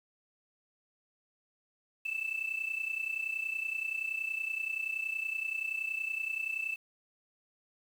sine tone with amplitude modulation, 2639 Hz, E7, 1 cent sharp, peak -28 dBFS, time 2.05-6.76 s, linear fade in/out 10 ms, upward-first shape sine, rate 30.6 Hz, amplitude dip 80%, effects tanh soft clip ceiling -26 dBFS + 9-bit

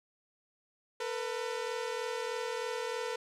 sawtooth tone pair together, 450.7 / 493.9 Hz, A4 / B4, +42 / 0 cents, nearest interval major second, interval 158 cents, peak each -33 / -33 dBFS, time 1-3.16 s, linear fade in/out 5 ms, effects low-pass 8000 Hz 12 dB/octave

